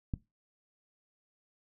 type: click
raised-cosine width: 5 ms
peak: -20 dBFS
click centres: 0.138 s
effects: noise-tail reverb RT60 0.2 s tail -18 dB re dry